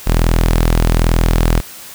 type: tone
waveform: sawtooth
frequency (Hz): 41.2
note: E1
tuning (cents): 0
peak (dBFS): -6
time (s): 0.06-1.61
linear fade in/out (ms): 20
effects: white hiss -34 dBFS RMS until 1.94 s